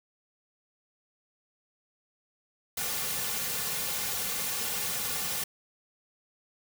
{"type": "noise with comb filter", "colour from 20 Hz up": "white", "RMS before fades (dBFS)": -32, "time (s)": [2.77, 5.44], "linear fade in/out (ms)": 5, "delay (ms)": 3.1, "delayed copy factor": -0.7, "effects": []}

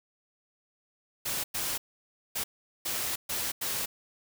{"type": "noise bursts at uneven times", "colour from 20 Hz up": "white", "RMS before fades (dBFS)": -32, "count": 6, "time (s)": [[1.25, 1.44], [1.54, 1.78], [2.35, 2.44], [2.85, 3.16], [3.29, 3.52], [3.61, 3.86]], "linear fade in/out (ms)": 10, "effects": []}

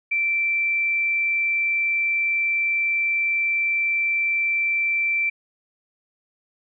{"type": "tone", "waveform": "sine", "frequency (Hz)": 2341, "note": "D7", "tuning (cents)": -6, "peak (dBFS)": -19, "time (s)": [0.11, 5.3], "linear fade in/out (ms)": 10, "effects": []}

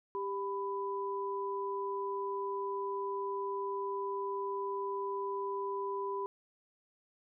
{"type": "tone pair together", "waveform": "sine", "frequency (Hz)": [395.4, 995], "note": ["G4", "B5"], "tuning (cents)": [15, 13], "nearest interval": "octave + major third", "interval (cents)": 1598, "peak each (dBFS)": [-36, -37], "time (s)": [0.15, 6.26], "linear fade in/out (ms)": 0, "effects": []}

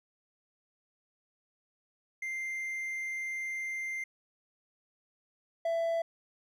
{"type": "tone pair in turn", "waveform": "triangle", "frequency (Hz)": [2093, 665.8], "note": ["C7", "E5"], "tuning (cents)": [0, 17], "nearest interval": "octave + minor sixth", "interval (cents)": 1983, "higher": "first", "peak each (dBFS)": [-32, -26], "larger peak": "second", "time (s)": [[2.22, 4.04], [5.65, 6.02]], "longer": "first", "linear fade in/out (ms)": 5, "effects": []}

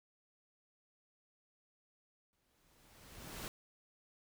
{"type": "noise with exponential growth", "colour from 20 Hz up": "pink", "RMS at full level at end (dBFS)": -43, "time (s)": [2.33, 3.48], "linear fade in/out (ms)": 0, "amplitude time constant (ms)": 250, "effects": []}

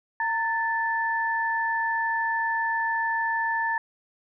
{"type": "tone pair together", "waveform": "sine", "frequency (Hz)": [917, 1756.2], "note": ["A#5", "A6"], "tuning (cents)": [-29, -4], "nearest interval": "major seventh", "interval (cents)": 1125, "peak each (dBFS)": -26, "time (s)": [0.2, 3.78], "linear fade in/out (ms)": 2, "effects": []}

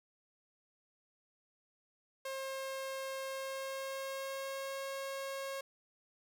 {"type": "tone with pitch glide", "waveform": "sawtooth", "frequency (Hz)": [535, 544], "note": ["C5", "C#5"], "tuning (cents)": [38, -33], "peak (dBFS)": -35, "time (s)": [2.25, 5.61], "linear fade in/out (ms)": 5, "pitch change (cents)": 29, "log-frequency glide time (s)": [3.25, 4.86], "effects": []}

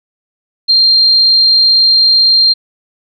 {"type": "tone", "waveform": "sine", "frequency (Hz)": 4186, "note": "C8", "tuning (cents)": 0, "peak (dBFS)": -5, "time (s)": [0.68, 2.54], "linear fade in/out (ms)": 20, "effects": []}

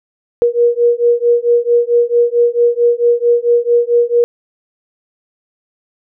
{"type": "beating tone pair", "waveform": "sine", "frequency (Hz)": [474, 478.5], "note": ["A#4", "A#4"], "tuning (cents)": [29, 45], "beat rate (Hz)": 4.5, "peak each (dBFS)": -12, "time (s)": [0.42, 4.24], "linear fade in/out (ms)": 0, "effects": []}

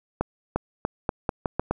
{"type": "accelerating click train", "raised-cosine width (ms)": 1, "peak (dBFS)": -9, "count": 8, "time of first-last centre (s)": [0.21, 1.71], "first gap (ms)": 350, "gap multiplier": 0.83, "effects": []}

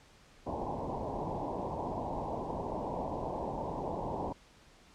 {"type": "low-pass noise", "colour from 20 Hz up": "white", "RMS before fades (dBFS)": -37, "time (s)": [0.46, 4.33], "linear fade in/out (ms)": 10, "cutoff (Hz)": 1000, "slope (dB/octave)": 96, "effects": ["pink hiss -60 dBFS RMS until 4.94 s", "low-pass 7000 Hz 12 dB/octave"]}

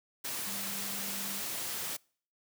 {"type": "tone in noise", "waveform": "sine", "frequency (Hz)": 198, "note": "G3", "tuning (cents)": 18, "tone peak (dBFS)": -46, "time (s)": [0.46, 1.4], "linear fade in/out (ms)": 10, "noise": "white", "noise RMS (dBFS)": -37, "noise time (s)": [0.24, 1.97], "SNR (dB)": -12, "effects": ["noise-tail reverb RT60 0.5 s tail -26 dB re dry", "high-pass 100 Hz 12 dB/octave"]}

